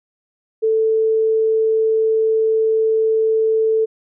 sine tone, 442 Hz, A4, 8 cents sharp, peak -13 dBFS, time 0.62-3.86 s, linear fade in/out 20 ms, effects none

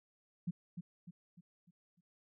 sine tone with echo, 174.61 Hz, F3, in tune, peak -33 dBFS, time 0.47-0.51 s, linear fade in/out 10 ms, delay 300 ms, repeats 5, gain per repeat -7 dB, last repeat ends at 2.01 s, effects none

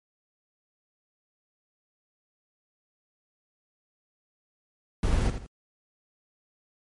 brown noise with echo, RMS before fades -24 dBFS, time 5.03-5.3 s, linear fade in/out 2 ms, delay 82 ms, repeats 2, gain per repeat -9 dB, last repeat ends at 5.464 s, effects MP3 48 kbps

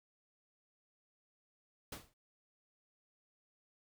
pink noise with exponential decay, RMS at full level -41 dBFS, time 1.92-2.14 s, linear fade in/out 5 ms, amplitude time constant 46 ms, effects none

